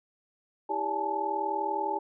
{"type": "tone cluster", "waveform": "sine", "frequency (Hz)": [326.1, 397.3, 575, 844, 884], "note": ["E4", "G4", "D5", "G#5", "A5"], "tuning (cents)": [-19, 23, -37, 28, 8], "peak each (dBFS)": [-39, -35, -39, -31, -32], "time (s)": [0.69, 1.99], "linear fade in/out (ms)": 10, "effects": []}